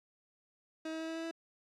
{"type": "tone with pitch steps", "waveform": "30% pulse", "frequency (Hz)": [318.3, 320.5, 322.7, 325, 327.2, 329.5], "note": ["D#4", "E4", "E4", "E4", "E4", "E4"], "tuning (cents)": [39, -49, -37, -24, -13, -1], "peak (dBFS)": -35, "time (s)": [0.85, 1.312], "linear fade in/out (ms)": 5, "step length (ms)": 77, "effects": ["low-pass 6000 Hz 12 dB/octave", "12-bit"]}